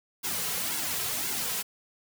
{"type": "noise with flanger", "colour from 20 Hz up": "white", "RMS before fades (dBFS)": -31, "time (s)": [0.23, 1.63], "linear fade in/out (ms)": 20, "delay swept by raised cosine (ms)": [1.6, 3.5], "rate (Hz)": 1.9, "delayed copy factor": -0.75, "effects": []}